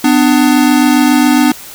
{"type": "tone pair together", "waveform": "square", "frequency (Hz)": [250, 297.3], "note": ["B3", "D4"], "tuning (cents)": [21, 21], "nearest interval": "minor third", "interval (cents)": 300, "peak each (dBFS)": -10, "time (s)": [0.04, 1.52], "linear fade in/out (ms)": 5, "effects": ["white hiss -31 dBFS RMS until 1.74 s"]}